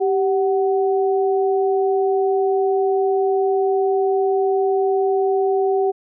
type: tone pair together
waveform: sine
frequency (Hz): 390 / 747.4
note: G4 / F#5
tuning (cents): -9 / +17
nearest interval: major seventh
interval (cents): 1126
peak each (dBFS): -16 / -22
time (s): 0-5.92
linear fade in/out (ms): 20
effects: none